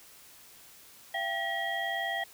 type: tone cluster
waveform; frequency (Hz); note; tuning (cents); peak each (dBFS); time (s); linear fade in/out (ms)
sine; 681 / 780 / 1919 / 3239; F5 / G5 / A#6 / G#7; -44 / -9 / +50 / -44; -36 / -36 / -33 / -39; 1.14-2.24; 5
effects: white hiss -54 dBFS RMS until 2.33 s